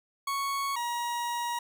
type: tone pair in turn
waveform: 40% pulse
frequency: 1108.7 / 951.5 Hz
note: C#6 / A#5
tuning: 0 / +35 cents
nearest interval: minor third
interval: 265 cents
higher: first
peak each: -28 / -29 dBFS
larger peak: first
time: 0.27-0.76 / 0.76-1.59 s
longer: second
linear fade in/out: 5 ms
effects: none

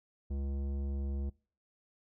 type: tone with tanh clipping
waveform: sine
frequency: 69.3 Hz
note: C#2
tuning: in tune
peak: -35 dBFS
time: 0.3-1.3 s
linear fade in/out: 10 ms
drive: 14 dB
effects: noise-tail reverb RT60 0.4 s tail -23 dB re dry

